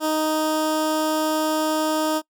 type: tone with notch filter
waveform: 15% pulse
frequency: 311.1 Hz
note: D#4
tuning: in tune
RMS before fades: -22 dBFS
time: 0-2.22 s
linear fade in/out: 50 ms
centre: 2200 Hz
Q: 1.4
effects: noise-tail reverb RT60 0.1 s tail -24 dB re dry